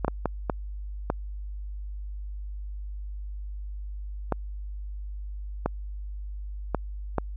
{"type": "clicks", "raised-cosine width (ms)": 1, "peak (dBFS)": -10, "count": 9, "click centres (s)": [0.047, 0.081, 0.257, 0.498, 1.101, 4.323, 5.66, 6.747, 7.183], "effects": ["added 50 Hz sine -33 dBFS peak until 7.36 s"]}